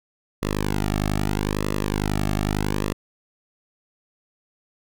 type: tone with flanger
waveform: sawtooth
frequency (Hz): 51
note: G#1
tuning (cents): -31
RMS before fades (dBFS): -24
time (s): 0.42-2.93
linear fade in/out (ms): 5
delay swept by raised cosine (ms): 1.3 to 2.04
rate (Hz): 0.79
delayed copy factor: -0.95
effects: none